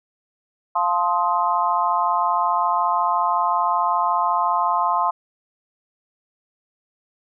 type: chord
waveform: sine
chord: F dominant seventh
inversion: none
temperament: just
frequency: 698.5 / 873.1 / 1047.7 / 1257.2 Hz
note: F5 / A5 / C6 / Eb6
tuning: 0 / -14 / +2 / +18 cents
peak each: -24 / -23 / -20 / -26 dBFS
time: 0.75-5.11 s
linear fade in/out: 10 ms
effects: none